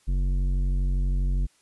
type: tone with tanh clipping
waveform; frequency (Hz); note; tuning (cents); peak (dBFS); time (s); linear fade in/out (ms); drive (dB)
sine; 46.25; F#1; 0; -23; 0.07-1.47; 20; 11
effects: white hiss -63 dBFS RMS until 1.61 s + resampled to 24000 Hz